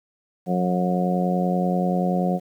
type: harmonic tone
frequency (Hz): 90.4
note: F#2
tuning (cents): -40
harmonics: 2 / 3 / 4 / 5 / 6 / 7 / 8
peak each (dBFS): -21 / -33 / -31 / -32 / -28 / -36 / -27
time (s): 0.46-2.4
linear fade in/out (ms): 50
effects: 9-bit